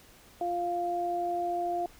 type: tone pair together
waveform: sine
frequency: 349.2 / 698.4 Hz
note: F4 / F5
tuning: 0 / 0 cents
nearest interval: octave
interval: 1200 cents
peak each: -34 / -29 dBFS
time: 0.41-1.86 s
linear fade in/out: 2 ms
effects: pink hiss -56 dBFS RMS until 1.99 s